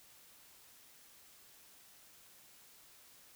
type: silence
effects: white hiss -61 dBFS RMS until 3.35 s